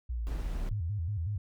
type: linear sweep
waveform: sine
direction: down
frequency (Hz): 62.8 to 30.87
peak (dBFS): -31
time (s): 0.09-0.74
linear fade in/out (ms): 10
type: noise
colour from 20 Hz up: brown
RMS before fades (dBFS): -39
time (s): 0.27-0.69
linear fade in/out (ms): 0
type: tone with vibrato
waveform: sine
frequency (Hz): 92.7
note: F#2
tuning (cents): +4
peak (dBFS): -30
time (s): 0.71-1.38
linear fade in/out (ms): 5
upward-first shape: square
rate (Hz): 5.4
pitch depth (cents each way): 200
effects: none